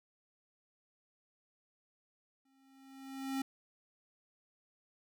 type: tone with exponential growth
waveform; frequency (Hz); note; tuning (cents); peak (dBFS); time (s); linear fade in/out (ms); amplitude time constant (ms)
square; 268.7; C4; +46; -33; 2.45-3.42; 5; 210
effects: none